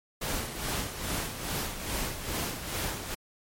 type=noise with tremolo; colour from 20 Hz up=pink; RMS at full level=-31 dBFS; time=0.21-3.15 s; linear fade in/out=10 ms; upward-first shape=sine; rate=2.4 Hz; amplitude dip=60%; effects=MP3 64 kbps